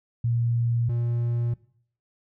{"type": "tone pair in turn", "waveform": ["sine", "triangle"], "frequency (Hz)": [117.9, 118.72], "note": ["A#2", "A#2"], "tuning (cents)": [20, 32], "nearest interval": "unison", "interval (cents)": 12, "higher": "second", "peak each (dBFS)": -21, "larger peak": "neither", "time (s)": [[0.24, 0.89], [0.89, 1.54]], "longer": "neither", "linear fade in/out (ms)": 5, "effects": ["noise-tail reverb RT60 0.6 s tail -20 dB re dry"]}